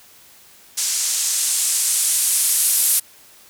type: noise with low-pass filter sweep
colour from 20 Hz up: violet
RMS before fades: -19 dBFS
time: 0.77-3 s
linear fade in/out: 10 ms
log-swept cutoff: 6900 to 11000 Hz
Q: 1.4
effects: white hiss -48 dBFS RMS until 3.49 s